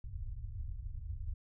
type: low-pass noise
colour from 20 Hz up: pink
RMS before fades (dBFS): -41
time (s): 0.04-1.34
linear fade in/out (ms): 5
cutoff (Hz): 110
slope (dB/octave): 48
effects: none